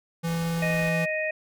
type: tone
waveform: square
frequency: 166.8 Hz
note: E3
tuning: 21 cents sharp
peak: -26 dBFS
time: 0.23-1.06 s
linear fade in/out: 20 ms
type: noise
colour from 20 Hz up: pink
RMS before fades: -42 dBFS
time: 0.27-0.89 s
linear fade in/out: 2 ms
type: harmonic tone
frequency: 622.3 Hz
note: D#5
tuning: in tune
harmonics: 1 / 3 / 4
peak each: -28 / -30 / -31 dBFS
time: 0.62-1.31 s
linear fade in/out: 5 ms
effects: none